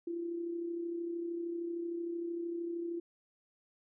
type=tone with amplitude modulation; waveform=sine; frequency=340.6 Hz; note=F4; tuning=43 cents flat; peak=-33 dBFS; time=0.07-3 s; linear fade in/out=5 ms; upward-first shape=sine; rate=33.1 Hz; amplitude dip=45%; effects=none